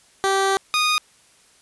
15% pulse tone pair in turn, 388.9 / 1234.7 Hz, G4 / D#6, -14 / -14 cents, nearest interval octave + minor sixth, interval 2000 cents, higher second, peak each -11 dBFS, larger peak neither, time 0.24-0.57 / 0.74-0.98 s, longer first, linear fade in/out 0 ms, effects white hiss -55 dBFS RMS until 1.61 s + resampled to 24000 Hz

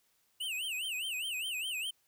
square tone with vibrato, 2800 Hz, F7, 4 cents sharp, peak -35 dBFS, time 0.4-1.91 s, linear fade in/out 10 ms, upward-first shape sine, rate 4.9 Hz, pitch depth 210 cents each way, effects white hiss -73 dBFS RMS until 2.07 s

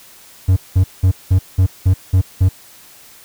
triangle tone bursts, 93 Hz, F#2, 9 cents sharp, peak -6 dBFS, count 8, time 0.48-2.49 s, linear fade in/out 10 ms, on 85 ms, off 190 ms, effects white hiss -43 dBFS RMS until 3.24 s

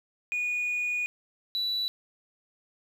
sine tone pair in turn, 2457 / 3949 Hz, D#7 / B7, -22 / -1 cents, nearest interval minor sixth, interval 821 cents, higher second, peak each -25 dBFS, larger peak neither, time 0.32-1.06 / 1.55-1.88 s, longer first, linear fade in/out 0 ms, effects tanh soft clip ceiling -24 dBFS + 9-bit

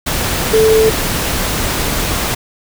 sine tone in noise, 440 Hz, A4, in tune, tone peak -7 dBFS, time 0.53-0.9 s, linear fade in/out 10 ms, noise pink, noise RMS -17 dBFS, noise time 0.06-2.35 s, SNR +7 dB, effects none

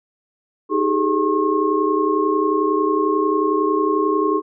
sine tone cluster, 313.1 / 391.9 / 423 / 1079 Hz, D#4 / G4 / G#4 / C#6, +11 / 0 / +32 / -47 cents, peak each -21 dBFS, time 0.69-4.42 s, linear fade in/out 50 ms, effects none

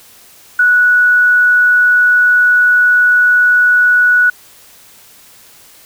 sine tone, 1471 Hz, F#6, 11 cents flat, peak -6 dBFS, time 0.59-4.3 s, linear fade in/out 5 ms, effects white hiss -42 dBFS RMS until 5.85 s

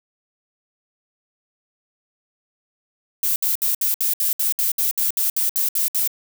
violet noise bursts, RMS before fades -20 dBFS, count 15, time 3.23-6.076 s, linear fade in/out 2 ms, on 130 ms, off 64 ms, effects none

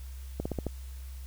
slowing click train, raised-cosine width 2 ms, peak -18 dBFS, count 5, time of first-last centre 0.4-0.667 s, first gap 55 ms, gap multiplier 1.13, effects added 65 Hz sine -39 dBFS peak until 1.26 s + white hiss -56 dBFS RMS until 1.26 s

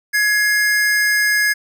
square tone pair together, 1677 / 2118 Hz, G#6 / C7, +16 / +21 cents, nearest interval major third, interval 405 cents, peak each -15 / -22 dBFS, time 0.13-1.54 s, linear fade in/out 20 ms, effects none

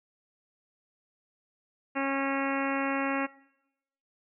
harmonic tone, 273.6 Hz, C#4, 23 cents flat, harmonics 1 / 2 / 3 / 4 / 5 / 6 / 7 / 8 / 9 / 10, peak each -31 / -34 / -36 / -37 / -38 / -39 / -39 / -40 / -41 / -41 dBFS, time 1.95-3.27 s, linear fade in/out 20 ms, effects noise-tail reverb RT60 0.9 s tail -22 dB re dry

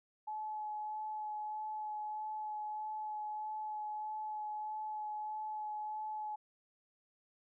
sine tone with vibrato, 854 Hz, G#5, 48 cents sharp, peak -38 dBFS, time 0.27-6.36 s, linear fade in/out 10 ms, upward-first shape sine, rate 1.6 Hz, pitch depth 12 cents each way, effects none

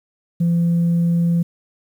sine tone, 170.3 Hz, F3, 43 cents flat, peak -12 dBFS, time 0.4-1.43 s, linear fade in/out 10 ms, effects tanh soft clip ceiling -12 dBFS + 8-bit

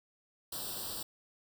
white noise with comb filter, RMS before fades -40 dBFS, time 0.52-1.03 s, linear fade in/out 5 ms, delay 0.23 ms, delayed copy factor +1, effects none

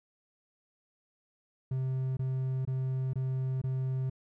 triangle tone bursts, 130.81 Hz, C3, in tune, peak -27 dBFS, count 5, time 1.71-4.098 s, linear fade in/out 5 ms, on 460 ms, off 22 ms, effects none

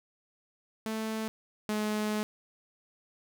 sawtooth tone pair in turn, 220 / 212.5 Hz, A3 / G#3, 0 / +40 cents, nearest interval minor second, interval 60 cents, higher first, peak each -28 / -25 dBFS, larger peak second, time 0.86-1.28 / 1.69-2.23 s, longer second, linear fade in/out 0 ms, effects none

